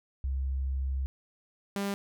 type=tone pair in turn; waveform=sine / sawtooth; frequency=66.7 / 199.45 Hz; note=C2 / G3; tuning=+34 / +30 cents; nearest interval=octave + perfect fifth; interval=1896 cents; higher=second; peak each=-28 / -26 dBFS; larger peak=second; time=0.24-1.06 / 1.76-1.94 s; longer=first; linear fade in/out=0 ms; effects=none